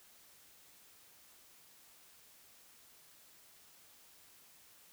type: silence
effects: white hiss -62 dBFS RMS until 4.92 s